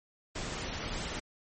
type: noise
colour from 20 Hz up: pink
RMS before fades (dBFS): -37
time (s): 0.35-1.2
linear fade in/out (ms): 10
effects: MP3 32 kbps